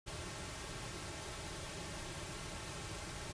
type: noise with comb filter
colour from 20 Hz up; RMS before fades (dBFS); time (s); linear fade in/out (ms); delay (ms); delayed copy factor
pink; -45; 0.06-3.33; 20; 4.1; -0.55
effects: resampled to 22050 Hz